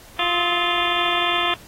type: harmonic tone with a mistuned harmonic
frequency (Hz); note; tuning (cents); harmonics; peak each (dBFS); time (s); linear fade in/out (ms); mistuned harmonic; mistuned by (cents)
349.2; F4; 0; 1 / 2 / 3 / 4 / 5 / 6 / 7 / 8 / 9 / 10; -31 / -27 / -26 / -27 / -29 / -30 / -29 / -30 / -28 / -26; 0.19-1.54; 2; 4; -140
effects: pink hiss -46 dBFS RMS until 1.67 s + AAC 48 kbps